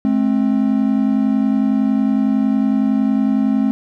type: tone pair together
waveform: triangle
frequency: 214 / 264.9 Hz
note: A3 / C4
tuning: -48 / +22 cents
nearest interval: major third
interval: 370 cents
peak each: -14 dBFS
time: 0.05-3.71 s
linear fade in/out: 0 ms
effects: none